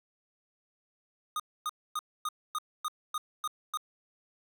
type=tone bursts; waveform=square; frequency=1233 Hz; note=D#6; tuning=16 cents flat; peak=-31 dBFS; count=9; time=1.36-3.773 s; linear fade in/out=2 ms; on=37 ms; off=260 ms; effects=none